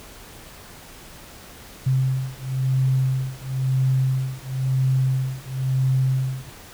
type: beating tone pair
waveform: sine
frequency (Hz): 130.81 / 131.79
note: C3 / C3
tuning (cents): 0 / +13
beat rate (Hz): 0.98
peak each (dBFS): -22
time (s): 1.86-6.5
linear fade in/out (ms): 10
effects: pink hiss -43 dBFS RMS until 6.73 s